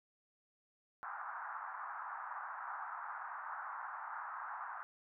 white band-pass noise, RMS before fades -45 dBFS, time 1.03-4.83 s, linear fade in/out 0 ms, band 800 to 1500 Hz, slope 48 dB/octave, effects none

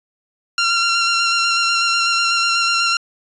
15% pulse tone with vibrato, 1375 Hz, F6, 27 cents flat, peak -8 dBFS, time 0.58-2.97 s, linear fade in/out 2 ms, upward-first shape square, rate 8.1 Hz, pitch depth 14 cents each way, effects resampled to 22050 Hz

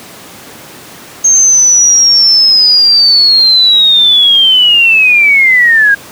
sine linear sweep, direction down, 6430 to 1603 Hz, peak -3 dBFS, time 1.24-5.95 s, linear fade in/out 10 ms, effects pink hiss -31 dBFS RMS until 6.11 s + high-pass 150 Hz 12 dB/octave

